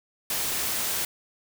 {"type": "noise", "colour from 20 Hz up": "white", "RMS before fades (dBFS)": -28, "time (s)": [0.3, 1.05], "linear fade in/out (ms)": 2, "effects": []}